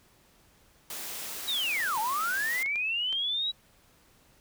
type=high-pass noise; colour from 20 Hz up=white; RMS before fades=-38 dBFS; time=0.9-2.63 s; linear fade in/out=2 ms; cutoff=180 Hz; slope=12 dB/octave
type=linear two-way sweep; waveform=sine; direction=down then up; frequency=3920 to 830.6 to 3920 Hz; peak=-27 dBFS; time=1.47-3.52 s; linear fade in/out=20 ms; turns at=1.99 s
type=clicks; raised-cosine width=0.2 ms; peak=-25 dBFS; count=7; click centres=1.803 / 1.833 / 1.975 / 2.369 / 2.661 / 2.758 / 3.127 s
effects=pink hiss -62 dBFS RMS until 4.4 s